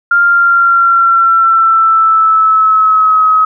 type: tone with pitch glide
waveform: sine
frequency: 1396.9 to 1273.6 Hz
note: F6 to D#6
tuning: 0 to +40 cents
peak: -5 dBFS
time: 0.11-3.45 s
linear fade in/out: 5 ms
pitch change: -160 cents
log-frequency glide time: 0.24-3.22 s
effects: none